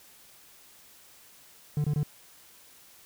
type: tone bursts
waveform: triangle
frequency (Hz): 148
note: D3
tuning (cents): +14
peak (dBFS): -22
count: 3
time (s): 1.77-2.032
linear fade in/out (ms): 2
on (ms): 72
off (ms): 23
effects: white hiss -55 dBFS RMS until 3.05 s